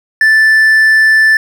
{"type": "tone", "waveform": "triangle", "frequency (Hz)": 1760, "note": "A6", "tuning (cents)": 0, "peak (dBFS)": -3, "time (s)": [0.21, 1.37], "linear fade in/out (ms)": 2, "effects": []}